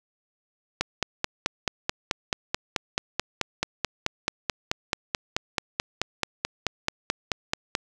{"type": "click train", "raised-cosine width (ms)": 0.2, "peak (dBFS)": -6, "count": 33, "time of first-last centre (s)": [0.81, 7.751], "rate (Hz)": 4.61, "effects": ["8-bit"]}